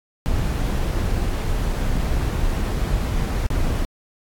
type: noise with dropouts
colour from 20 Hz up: brown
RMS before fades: -21 dBFS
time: 0.26-3.85 s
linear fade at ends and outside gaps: 0 ms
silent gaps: 3.465-3.504 s
effects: AAC 64 kbps